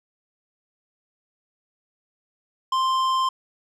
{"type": "tone with tanh clipping", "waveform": "triangle", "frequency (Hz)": 1046.5, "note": "C6", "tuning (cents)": 0, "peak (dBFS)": -21, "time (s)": [2.72, 3.29], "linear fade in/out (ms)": 5, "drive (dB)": 16, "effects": []}